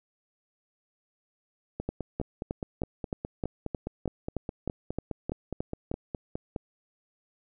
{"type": "two click trains", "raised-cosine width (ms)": 2, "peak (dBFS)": [-19, -17], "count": [24, 14], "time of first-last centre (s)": [[1.8, 6.562], [1.89, 5.915]], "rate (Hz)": [4.83, 3.23], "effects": []}